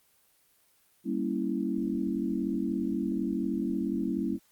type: chord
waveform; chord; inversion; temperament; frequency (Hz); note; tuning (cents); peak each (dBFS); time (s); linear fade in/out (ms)
sine; G diminished seventh; none; equal; 196 / 233.1 / 277.2 / 329.6; G3 / Bb3 / Db4 / Fb4; 0 / 0 / 0 / 0; -33; 1.04-4.39; 50
effects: white hiss -66 dBFS RMS until 4.51 s + Opus 24 kbps